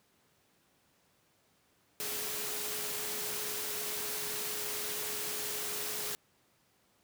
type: tone in noise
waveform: sine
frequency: 420.7 Hz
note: G#4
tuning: 22 cents sharp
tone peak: -46 dBFS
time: 2-6.15 s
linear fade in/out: 0 ms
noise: white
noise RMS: -37 dBFS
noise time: 2-6.15 s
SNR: -12 dB
effects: pink hiss -70 dBFS RMS until 7.03 s + high-pass 100 Hz 12 dB/octave